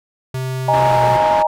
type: tone with pitch glide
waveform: square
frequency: 130 to 122.99 Hz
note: C3 to B2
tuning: -11 to -7 cents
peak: -21 dBFS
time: 0.34-1.17 s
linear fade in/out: 5 ms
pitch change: -96 cents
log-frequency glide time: 0.89-1.03 s
type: chord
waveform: sine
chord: D# suspended fourth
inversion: none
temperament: equal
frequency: 622.3 / 830.6 / 932.3 Hz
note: D#5 / G#5 / A#5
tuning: 0 / 0 / 0 cents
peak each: -16 dBFS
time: 0.68-1.47 s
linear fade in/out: 5 ms
type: low-pass noise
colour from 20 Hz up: white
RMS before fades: -25 dBFS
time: 0.73-1.43 s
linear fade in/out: 10 ms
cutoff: 1600 Hz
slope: 12 dB/octave
effects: none